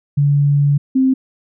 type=tone pair in turn; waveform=sine; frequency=143.3 / 262.5 Hz; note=D3 / C4; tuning=-42 / +6 cents; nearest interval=minor seventh; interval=1048 cents; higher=second; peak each=-10 dBFS; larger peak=neither; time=0.17-0.78 / 0.95-1.14 s; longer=first; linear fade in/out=10 ms; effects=none